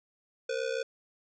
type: ring-modulated tone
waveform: square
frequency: 493.9 Hz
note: B4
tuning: in tune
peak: -28 dBFS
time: 0.49-0.83 s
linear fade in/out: 5 ms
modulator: 33 Hz
effects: resampled to 16000 Hz